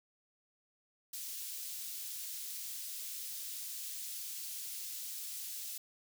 white high-pass noise, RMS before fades -43 dBFS, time 1.13-5.78 s, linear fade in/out 5 ms, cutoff 3800 Hz, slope 12 dB/octave, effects none

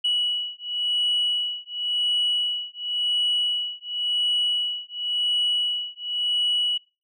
sine beating tone pair, 2934 / 2934.93 Hz, F#7 / F#7, -15 / -15 cents, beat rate 0.93 Hz, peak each -24 dBFS, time 0.04-6.78 s, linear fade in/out 10 ms, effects noise-tail reverb RT60 0.3 s tail -23 dB re dry + tanh soft clip ceiling -16 dBFS

